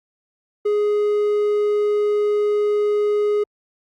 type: tone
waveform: triangle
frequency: 416.4 Hz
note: G#4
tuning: 5 cents sharp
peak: -14 dBFS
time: 0.65-3.44 s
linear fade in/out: 10 ms
effects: Opus 48 kbps